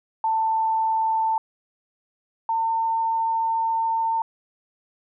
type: tone pair in turn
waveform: sine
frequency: 889 / 903.5 Hz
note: A5 / A5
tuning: +18 / +46 cents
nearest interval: unison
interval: 28 cents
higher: second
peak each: -19 / -20 dBFS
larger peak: first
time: 0.24-1.38 / 2.49-4.22 s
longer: second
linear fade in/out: 2 ms
effects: none